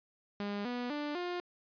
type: tone with pitch steps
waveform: sawtooth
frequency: 203.5 / 244.8 / 294.5 / 354.3 Hz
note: G#3 / B3 / D4 / F4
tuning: -35 / -15 / +5 / +25 cents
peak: -31 dBFS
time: 0.4-1.4 s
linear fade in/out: 0 ms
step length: 250 ms
effects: resampled to 11025 Hz